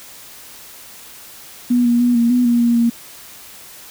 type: tone with pitch steps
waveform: sine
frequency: 244 / 238.3 / 243.3 / 234.3 / 247 / 237.9 / 236.4 / 233.8 Hz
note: B3 / A#3 / B3 / A#3 / B3 / A#3 / A#3 / A#3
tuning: -21 / +38 / -26 / +9 / 0 / +35 / +24 / +5 cents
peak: -11 dBFS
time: 1.7-2.9 s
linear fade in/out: 10 ms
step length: 150 ms
effects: white hiss -39 dBFS RMS until 3.9 s